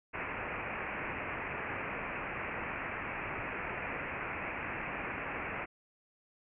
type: low-pass noise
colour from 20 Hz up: white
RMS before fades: -39 dBFS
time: 0.13-5.66 s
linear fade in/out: 20 ms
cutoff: 2600 Hz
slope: 96 dB/octave
effects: none